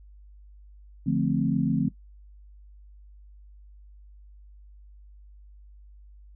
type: chord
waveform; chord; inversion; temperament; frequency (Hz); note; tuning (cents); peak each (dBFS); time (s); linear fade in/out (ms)
sine; D minor seventh; none; equal; 146.83 / 174.61 / 220 / 261.6; D3 / F3 / A3 / C4; 0 / 0 / 0 / 0; -27; 1.06-1.89; 10
effects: noise-tail reverb RT60 0.1 s tail -18 dB re dry + added 50 Hz sine -47 dBFS peak until 6.35 s